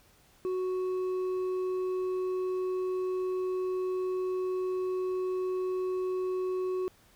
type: tone with hard clipping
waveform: sine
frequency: 370 Hz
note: F#4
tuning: in tune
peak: -30 dBFS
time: 0.45-6.88 s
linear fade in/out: 0 ms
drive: 4 dB
effects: pink hiss -62 dBFS RMS until 7.15 s